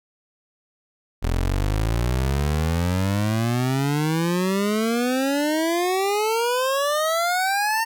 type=exponential sweep; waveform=25% pulse; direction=up; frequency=40.87 to 917 Hz; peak=-16 dBFS; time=1.22-7.85 s; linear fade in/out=20 ms; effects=none